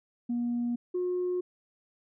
sine tone pair in turn, 239.5 / 360.5 Hz, A#3 / F#4, +47 / -45 cents, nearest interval perfect fifth, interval 708 cents, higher second, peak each -26 dBFS, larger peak neither, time 0.29-0.76 / 0.94-1.41 s, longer neither, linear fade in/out 10 ms, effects tanh soft clip ceiling -24 dBFS

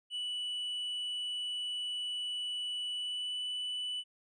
triangle tone with pitch glide, 2960 to 2979 Hz, F#7 to F#7, 0 to +11 cents, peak -33 dBFS, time 0.1-4.04 s, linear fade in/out 50 ms, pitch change +11 cents, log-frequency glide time 2.93-3.4 s, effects resampled to 22050 Hz

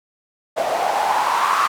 white noise with band-pass filter sweep, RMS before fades -19 dBFS, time 0.56-1.68 s, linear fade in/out 20 ms, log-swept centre 630 to 1200 Hz, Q 6.3, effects none

